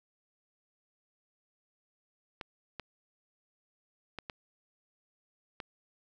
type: clicks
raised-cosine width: 0.3 ms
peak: -23 dBFS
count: 5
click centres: 2.412 / 2.797 / 4.187 / 4.298 / 5.602 s
effects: none